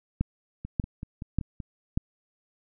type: two click trains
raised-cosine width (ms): 5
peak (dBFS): -23 / -12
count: 6 / 4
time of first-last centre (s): 0.65-1.602 / 0.21-1.975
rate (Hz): 5.25 / 1.7
effects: none